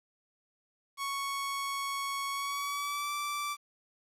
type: tone with pitch glide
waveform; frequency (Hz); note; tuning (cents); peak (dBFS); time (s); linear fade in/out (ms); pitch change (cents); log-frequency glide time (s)
sawtooth; 1108.7 to 1166.5; C#6 to D6; 0 to -12; -29; 0.97-3.57; 50; +88; 2.31-3.13
effects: resampled to 32000 Hz + 10-bit